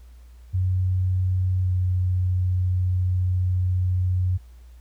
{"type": "tone with pitch glide", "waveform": "sine", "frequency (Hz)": [92.5, 91.44], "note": ["F#2", "F#2"], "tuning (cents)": [0, -20], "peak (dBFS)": -19, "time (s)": [0.53, 4.38], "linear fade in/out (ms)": 20, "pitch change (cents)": -20, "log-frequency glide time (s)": [1.63, 1.69], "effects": ["added 60 Hz sine -43 dBFS peak until 4.8 s", "pink hiss -62 dBFS RMS until 4.8 s"]}